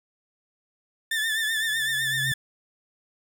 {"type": "tone with vibrato", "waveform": "30% pulse", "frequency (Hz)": 1769, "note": "A6", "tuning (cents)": 9, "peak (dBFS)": -21, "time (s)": [1.11, 2.34], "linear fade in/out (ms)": 5, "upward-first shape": "triangle", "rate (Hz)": 7.9, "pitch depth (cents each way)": 66}
{"type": "tone with exponential growth", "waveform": "sine", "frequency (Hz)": 133.2, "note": "C3", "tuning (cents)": 31, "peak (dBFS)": -27, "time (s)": [1.49, 2.32], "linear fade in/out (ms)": 0, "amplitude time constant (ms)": 180}
{"effects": []}